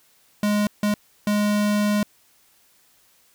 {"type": "tone bursts at uneven times", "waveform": "square", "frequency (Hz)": 207.7, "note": "G#3", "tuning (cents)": 0, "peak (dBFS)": -19, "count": 3, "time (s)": [[0.43, 0.67], [0.83, 0.94], [1.27, 2.03]], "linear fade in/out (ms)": 2, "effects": ["white hiss -59 dBFS RMS until 3.34 s"]}